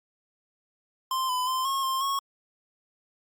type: tone with pitch steps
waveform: square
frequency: 1045 / 1006 / 1037 / 1085 / 1058 / 1099 Hz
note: C6 / B5 / C6 / C#6 / C6 / C#6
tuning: -2 / +32 / -16 / -37 / +19 / -15 cents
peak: -26 dBFS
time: 1.11-2.19 s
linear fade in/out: 2 ms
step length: 180 ms
effects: Opus 48 kbps